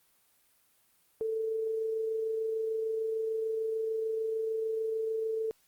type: tone with amplitude modulation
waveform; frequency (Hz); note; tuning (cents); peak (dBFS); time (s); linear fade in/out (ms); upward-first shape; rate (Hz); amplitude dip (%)
sine; 443.7; A4; +14; -28; 1.21-5.51; 0; sine; 26.7; 30
effects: white hiss -68 dBFS RMS until 5.67 s + Opus 32 kbps